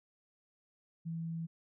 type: tone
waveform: sine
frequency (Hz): 164.81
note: E3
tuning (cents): 0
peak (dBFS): -36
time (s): 1.05-1.47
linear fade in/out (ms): 20
effects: none